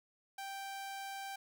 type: tone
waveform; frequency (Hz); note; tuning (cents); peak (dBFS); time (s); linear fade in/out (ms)
sawtooth; 784; G5; 0; -38; 0.38-1.36; 5
effects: none